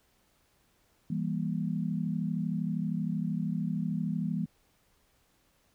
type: chord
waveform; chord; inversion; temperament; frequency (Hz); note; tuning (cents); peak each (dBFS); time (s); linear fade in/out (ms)
sine; E diminished; none; just; 164.81 / 197.78 / 237.3; E3 / G3 / Bb3; 0 / +16 / +31; -32 / -33 / -35; 1.1-4.46; 5
effects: pink hiss -69 dBFS RMS until 5.74 s